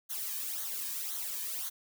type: noise with flanger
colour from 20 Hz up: blue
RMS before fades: -37 dBFS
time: 0.09-1.7 s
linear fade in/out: 20 ms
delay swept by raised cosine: 0.39 to 1.49 ms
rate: 1.9 Hz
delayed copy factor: -0.7
effects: none